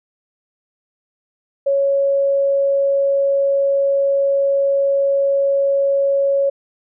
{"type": "tone", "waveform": "sine", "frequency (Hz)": 554.4, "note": "C#5", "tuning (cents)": 0, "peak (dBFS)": -13, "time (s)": [1.66, 6.5], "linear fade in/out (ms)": 10, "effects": []}